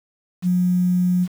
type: tone with quantisation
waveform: sine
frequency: 180 Hz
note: F#3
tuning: 47 cents flat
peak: -15 dBFS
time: 0.42-1.28 s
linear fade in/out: 50 ms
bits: 7
effects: none

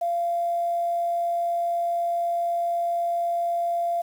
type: tone with quantisation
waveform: sine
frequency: 688 Hz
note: F5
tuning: 26 cents flat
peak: -22 dBFS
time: 0.01-4.02 s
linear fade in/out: 10 ms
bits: 8
effects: none

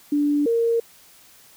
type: tone pair in turn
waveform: sine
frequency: 291.7 / 463 Hz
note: D4 / A#4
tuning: -12 / -12 cents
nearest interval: minor sixth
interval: 800 cents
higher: second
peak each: -17 / -17 dBFS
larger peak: neither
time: 0.12-0.46 / 0.46-0.8 s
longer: neither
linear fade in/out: 5 ms
effects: white hiss -51 dBFS RMS until 1.56 s

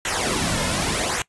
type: noise with flanger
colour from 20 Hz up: pink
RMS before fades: -23 dBFS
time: 0.05-1.22 s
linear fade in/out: 2 ms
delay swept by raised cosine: 0.2 to 2.6 ms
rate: 0.86 Hz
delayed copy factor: -0.7
effects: noise-tail reverb RT60 0.1 s tail -21 dB re dry + resampled to 24000 Hz

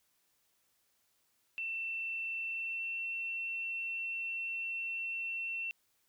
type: tone with pitch glide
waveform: sine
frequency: 2684 to 2703 Hz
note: E7 to E7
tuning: +31 to +43 cents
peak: -35 dBFS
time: 1.58-5.71 s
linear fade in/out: 0 ms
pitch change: +12 cents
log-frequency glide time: 2.44-3 s
effects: white hiss -75 dBFS RMS until 6.08 s

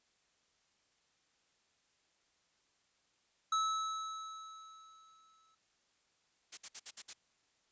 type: tone with exponential decay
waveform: square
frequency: 1300 Hz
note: E6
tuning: 24 cents flat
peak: -30 dBFS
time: 3.52-5.55 s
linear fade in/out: 5 ms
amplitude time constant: 440 ms
type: noise bursts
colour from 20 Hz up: blue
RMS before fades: -41 dBFS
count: 6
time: 6.52-7.134 s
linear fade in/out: 10 ms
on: 54 ms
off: 58 ms
effects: white hiss -75 dBFS RMS until 7.71 s + resampled to 16000 Hz

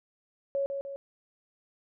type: tone with echo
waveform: sine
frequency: 554.4 Hz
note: C#5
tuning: in tune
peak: -26 dBFS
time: 0.55-0.66 s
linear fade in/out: 0 ms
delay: 150 ms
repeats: 2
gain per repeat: -5 dB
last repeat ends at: 0.96 s
effects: none

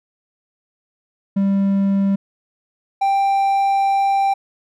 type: tone pair in turn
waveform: triangle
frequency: 196.8 / 787.2 Hz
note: G3 / G5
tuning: +7 / +7 cents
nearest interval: 2 octaves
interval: 2400 cents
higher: second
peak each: -12 dBFS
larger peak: neither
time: 1.36-2.16 / 3.01-4.34 s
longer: second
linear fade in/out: 10 ms
effects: none

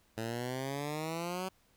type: exponential sweep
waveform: 10% pulse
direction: up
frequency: 110.5 to 190 Hz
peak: -27 dBFS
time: 0.17-1.49 s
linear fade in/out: 10 ms
effects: pink hiss -69 dBFS RMS until 1.76 s

